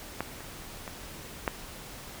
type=clicks; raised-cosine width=0.5 ms; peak=-15 / -29 / -23 / -11 dBFS; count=4; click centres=0.206 / 0.406 / 0.878 / 1.478 s; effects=pink hiss -44 dBFS RMS until 2.2 s